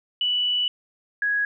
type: tone pair in turn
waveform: sine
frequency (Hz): 2960 / 1663.1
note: F#7 / G#6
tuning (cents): 0 / +2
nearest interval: minor seventh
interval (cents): 998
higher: first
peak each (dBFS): -20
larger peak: neither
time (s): 0.21-0.68 / 1.22-1.45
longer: first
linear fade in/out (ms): 2
effects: none